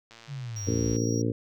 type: click train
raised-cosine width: 0.2 ms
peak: -31 dBFS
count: 99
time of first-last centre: 0.11-0.962 s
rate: 115 Hz
type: linear sweep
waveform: sine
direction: down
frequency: 146.83 to 55.2 Hz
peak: -33 dBFS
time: 0.27-0.98 s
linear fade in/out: 50 ms
type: tone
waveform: triangle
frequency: 5670 Hz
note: F8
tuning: 25 cents sharp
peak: -35 dBFS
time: 0.56-1.22 s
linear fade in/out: 5 ms
type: harmonic tone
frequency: 57.1 Hz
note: A#1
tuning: 35 cents flat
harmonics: 2 / 3 / 4 / 5 / 6 / 7 / 8 / 9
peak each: -28 / -37 / -32 / -30 / -35 / -37 / -33 / -41 dBFS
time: 0.67-1.32 s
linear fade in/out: 5 ms
effects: none